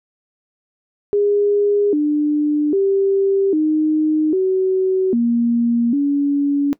sine tone with pitch steps, 409.1 / 297.6 / 391.8 / 309 / 376.7 / 235.5 / 284.3 Hz, G#4 / D4 / G4 / D#4 / F#4 / A#3 / C#4, -26 / +23 / -1 / -12 / +31 / +18 / +44 cents, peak -13 dBFS, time 1.13-6.73 s, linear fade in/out 0 ms, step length 800 ms, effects noise-tail reverb RT60 0.1 s tail -18 dB re dry

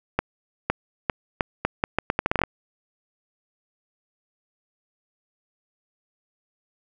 accelerating click train, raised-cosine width 0.5 ms, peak -5 dBFS, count 15, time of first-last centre 0.19-2.437 s, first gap 510 ms, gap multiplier 0.78, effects none

